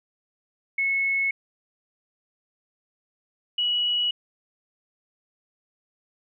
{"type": "tone pair in turn", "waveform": "sine", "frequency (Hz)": [2193, 2927], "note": ["C#7", "F#7"], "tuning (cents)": [-19, -19], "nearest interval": "perfect fourth", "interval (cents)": 500, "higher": "second", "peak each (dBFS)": [-21, -21], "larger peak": "neither", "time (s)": [[0.78, 1.31], [3.58, 4.11]], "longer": "neither", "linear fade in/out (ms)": 5, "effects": []}